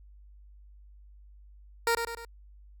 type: tone with echo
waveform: 15% pulse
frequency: 464.8 Hz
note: A#4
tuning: 5 cents flat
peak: -17 dBFS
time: 1.87-1.95 s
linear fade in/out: 2 ms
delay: 100 ms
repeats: 3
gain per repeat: -6 dB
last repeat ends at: 2.25 s
effects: added 50 Hz sine -50 dBFS peak until 2.8 s